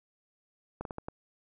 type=slowing click train; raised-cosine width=1 ms; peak=-23 dBFS; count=5; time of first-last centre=0.81-1.085 s; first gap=42 ms; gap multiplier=1.34; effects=none